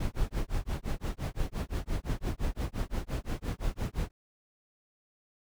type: noise with tremolo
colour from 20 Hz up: brown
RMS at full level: -29 dBFS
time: 0-4.11 s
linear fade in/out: 5 ms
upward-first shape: sine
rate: 5.8 Hz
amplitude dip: 100%
effects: none